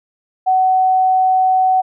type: tone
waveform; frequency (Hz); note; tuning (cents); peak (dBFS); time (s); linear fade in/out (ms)
sine; 750; F#5; +23; -10; 0.46-1.82; 20
effects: none